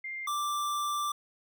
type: tone pair in turn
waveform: sine / square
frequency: 2104 / 1176.1 Hz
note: C7 / D6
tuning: +9 / +2 cents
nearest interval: minor seventh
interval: 1007 cents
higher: first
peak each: -35 / -30 dBFS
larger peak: second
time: 0.04-0.27 / 0.27-1.12 s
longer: second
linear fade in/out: 5 ms
effects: none